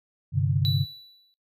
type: chord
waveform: sine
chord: G suspended fourth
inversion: none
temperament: equal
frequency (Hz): 98 / 130.81 / 146.83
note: G2 / C3 / D3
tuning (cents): 0 / 0 / 0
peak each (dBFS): -25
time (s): 0.32-0.86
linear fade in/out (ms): 50
type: tone with exponential decay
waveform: triangle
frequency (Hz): 3951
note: B7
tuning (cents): 0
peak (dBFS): -23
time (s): 0.65-1.34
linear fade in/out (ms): 0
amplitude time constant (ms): 150
effects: noise-tail reverb RT60 0.3 s tail -22 dB re dry